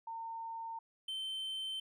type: tone pair in turn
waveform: sine / triangle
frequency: 910 / 3094 Hz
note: A#5 / G7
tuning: -42 / -23 cents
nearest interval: octave + major sixth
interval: 2119 cents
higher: second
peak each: -40 / -36 dBFS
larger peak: second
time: 0.07-0.79 / 1.08-1.8 s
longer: neither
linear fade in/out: 5 ms
effects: none